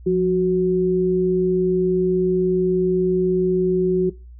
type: tone pair together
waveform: sine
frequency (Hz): 176.5 / 369.5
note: F3 / F#4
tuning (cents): +19 / -2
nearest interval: octave + minor second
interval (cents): 1279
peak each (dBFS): -21 / -16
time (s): 0.06-4.1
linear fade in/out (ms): 10
effects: noise-tail reverb RT60 0.3 s tail -21 dB re dry + added 60 Hz sine -38 dBFS peak until 4.39 s